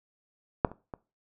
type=clicks; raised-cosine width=1 ms; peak=-6 / -28 / -24 dBFS; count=3; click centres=0.648 / 0.716 / 0.938 s; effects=noise-tail reverb RT60 0.3 s tail -21 dB re dry